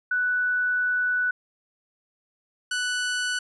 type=tone pair in turn; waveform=sine / sawtooth; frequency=1485 / 1485 Hz; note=F#6 / F#6; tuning=+6 / +6 cents; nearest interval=unison; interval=0 cents; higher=neither; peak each=-21 dBFS; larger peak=neither; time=0.11-1.31 / 2.71-3.39 s; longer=first; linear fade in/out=5 ms; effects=resampled to 24000 Hz

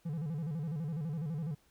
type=tone with vibrato; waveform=triangle; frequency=156 Hz; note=D#3; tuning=5 cents sharp; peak=-32 dBFS; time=0.05-1.55 s; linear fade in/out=10 ms; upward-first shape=square; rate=12 Hz; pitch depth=130 cents each way; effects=pink hiss -69 dBFS RMS until 1.7 s

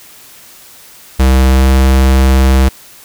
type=tone with pitch glide; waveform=square; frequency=65.41 to 65.94 Hz; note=C2 to C2; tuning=0 to +14 cents; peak=-6 dBFS; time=1.19-2.69 s; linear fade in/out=10 ms; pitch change=+14 cents; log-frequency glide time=1.48-1.67 s; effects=white hiss -38 dBFS RMS until 3.04 s

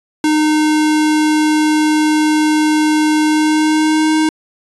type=tone with pitch glide; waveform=square; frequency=306.7 to 312.2 Hz; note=D#4 to D#4; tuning=-25 to +6 cents; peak=-11 dBFS; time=0.24-4.29 s; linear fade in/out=2 ms; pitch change=+31 cents; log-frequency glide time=3.25-4.17 s; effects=resampled to 24000 Hz

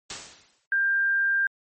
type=noise with exponential decay; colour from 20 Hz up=white; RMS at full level=-31 dBFS; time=0.1-0.66 s; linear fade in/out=2 ms; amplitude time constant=120 ms
type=tone; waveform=sine; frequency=1592 Hz; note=G6; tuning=26 cents sharp; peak=-20 dBFS; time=0.72-1.47 s; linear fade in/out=2 ms
effects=MP3 32 kbps

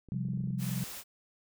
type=clicks; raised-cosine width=3 ms; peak=-38 dBFS; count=10; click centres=0.087 / 0.143 / 0.251 / 0.286 / 0.335 / 0.375 / 0.405 / 0.439 / 0.474 / 0.506 s
type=chord; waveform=sine; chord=C suspended fourth; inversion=none; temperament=equal; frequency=130.81 / 174.61 / 196 Hz; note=C3 / F3 / G3; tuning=0 / 0 / 0 cents; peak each=-34 / -36 / -37 dBFS; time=0.12-0.84 s; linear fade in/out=0 ms
type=noise; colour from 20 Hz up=white; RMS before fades=-43 dBFS; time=0.58-1.04 s; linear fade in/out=50 ms
effects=none

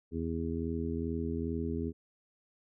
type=harmonic tone; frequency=82.41 Hz; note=E2; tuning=in tune; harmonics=1 / 2 / 3 / 4 / 5; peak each=-37 / -40 / -36 / -40 / -39 dBFS; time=0.11-1.93 s; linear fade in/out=50 ms; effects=none

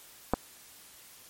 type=clicks; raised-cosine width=1 ms; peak=-10 / -16 dBFS; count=2; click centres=0.336 / 0.34 s; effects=white hiss -53 dBFS RMS until 1.29 s + MP3 64 kbps

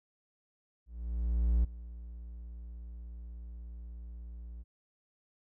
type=tone with ADSR envelope; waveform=triangle; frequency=58.27 Hz; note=A#1; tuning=in tune; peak=-21 dBFS; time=0.86-4.64 s; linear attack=780 ms; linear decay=11 ms; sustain=-19 dB; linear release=28 ms; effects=none

